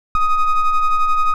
triangle ring-modulated tone, 622.3 Hz, D#5, in tune, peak -7 dBFS, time 0.15-1.34 s, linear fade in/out 2 ms, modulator 628 Hz, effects none

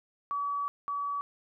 sine tone pair in turn, 1141 / 1141 Hz, C#6 / C#6, +50 / +50 cents, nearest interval unison, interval 0 cents, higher neither, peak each -29 / -30 dBFS, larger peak first, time 0.31-0.68 / 0.88-1.21 s, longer first, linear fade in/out 0 ms, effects none

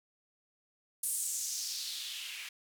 blue noise with band-pass filter sweep, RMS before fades -38 dBFS, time 1.03-2.49 s, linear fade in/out 5 ms, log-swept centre 10000 to 2200 Hz, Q 2.8, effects none

